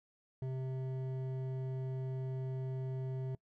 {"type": "tone with hard clipping", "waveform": "sine", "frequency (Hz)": 130.81, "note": "C3", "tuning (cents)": 0, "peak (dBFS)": -38, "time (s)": [0.42, 3.35], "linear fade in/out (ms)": 2, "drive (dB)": 10, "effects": ["noise-tail reverb RT60 0.1 s tail -23 dB re dry"]}